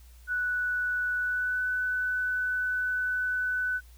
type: tone with pitch glide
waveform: sine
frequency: 1480 to 1498.1 Hz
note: F#6 to F#6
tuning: 0 to +21 cents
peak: -26 dBFS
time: 0.27-3.81 s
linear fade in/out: 50 ms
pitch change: +21 cents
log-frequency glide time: 1.19-1.63 s
effects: added 60 Hz sine -49 dBFS peak until 3.97 s + white hiss -61 dBFS RMS until 3.97 s